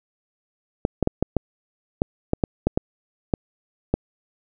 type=clicks; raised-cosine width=2 ms; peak=-5 dBFS; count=12; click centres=0.851 / 1.027 / 1.074 / 1.226 / 1.367 / 2.019 / 2.334 / 2.438 / 2.67 / 2.775 / 3.338 / 3.94 s; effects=none